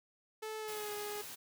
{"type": "tone with pitch glide", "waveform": "sawtooth", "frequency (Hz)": [435.3, 415.6], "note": ["A4", "G#4"], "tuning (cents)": [-19, 1], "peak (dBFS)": -36, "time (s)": [0.42, 1.22], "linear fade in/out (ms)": 10, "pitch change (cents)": -80, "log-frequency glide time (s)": [0.59, 0.92]}
{"type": "high-pass noise", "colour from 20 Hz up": "white", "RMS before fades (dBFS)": -47, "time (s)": [0.67, 1.36], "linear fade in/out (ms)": 20, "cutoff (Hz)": 100, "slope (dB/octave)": 12}
{"effects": []}